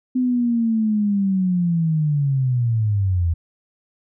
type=linear sweep; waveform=sine; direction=down; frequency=255.8 to 81 Hz; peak=-16 dBFS; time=0.15-3.34 s; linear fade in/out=10 ms; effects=none